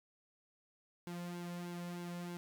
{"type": "tone with flanger", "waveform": "sawtooth", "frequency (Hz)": 174.7, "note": "F3", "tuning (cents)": 1, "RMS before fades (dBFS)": -44, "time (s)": [1.07, 2.37], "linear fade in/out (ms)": 0, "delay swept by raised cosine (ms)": [1.6, 2.6], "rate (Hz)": 3.2, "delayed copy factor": -0.65, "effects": []}